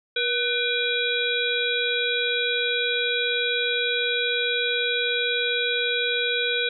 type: harmonic tone with a mistuned harmonic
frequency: 480.5 Hz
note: B4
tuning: 48 cents flat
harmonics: 1 / 3 / 5 / 7 / 8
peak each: -28 / -28 / -28 / -28 / -28 dBFS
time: 0.16-6.69 s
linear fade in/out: 5 ms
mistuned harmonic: 3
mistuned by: +75 cents
effects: none